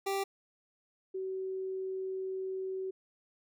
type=tone pair in turn; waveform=25% pulse / sine; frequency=392 / 378.9 Hz; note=G4 / F#4; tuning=0 / +41 cents; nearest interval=minor second; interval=59 cents; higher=first; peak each=-27 / -34 dBFS; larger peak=first; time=0.06-0.24 / 1.14-2.91 s; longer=second; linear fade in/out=10 ms; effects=none